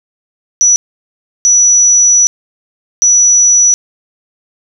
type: tone bursts at uneven times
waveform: sine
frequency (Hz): 5900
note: F#8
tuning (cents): -6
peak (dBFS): -4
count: 3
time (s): 0.61-0.76 / 1.45-2.27 / 3.02-3.74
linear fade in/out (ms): 0
effects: none